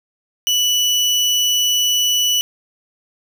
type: tone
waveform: 30% pulse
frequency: 2960 Hz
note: F#7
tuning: in tune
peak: -11 dBFS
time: 0.47-2.41 s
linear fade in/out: 0 ms
effects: none